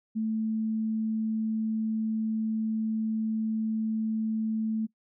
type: tone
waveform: sine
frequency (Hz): 220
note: A3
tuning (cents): 0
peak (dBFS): -26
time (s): 0.15-4.87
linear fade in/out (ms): 20
effects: noise-tail reverb RT60 0.1 s tail -21 dB re dry